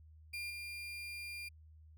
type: tone with level steps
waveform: 35% pulse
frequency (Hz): 2400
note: D7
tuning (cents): +37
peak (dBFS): -38 / -41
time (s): 0.33-1.49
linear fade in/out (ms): 10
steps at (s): 0.5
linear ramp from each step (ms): 2
effects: added 78 Hz sine -56 dBFS peak until 1.97 s